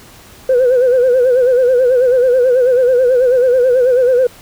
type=tone with vibrato; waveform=sine; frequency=503 Hz; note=B4; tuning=32 cents sharp; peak=-6 dBFS; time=0.49-4.27 s; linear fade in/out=5 ms; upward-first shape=sine; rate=9.2 Hz; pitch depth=80 cents each way; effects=tanh soft clip ceiling -5 dBFS + pink hiss -40 dBFS RMS until 4.41 s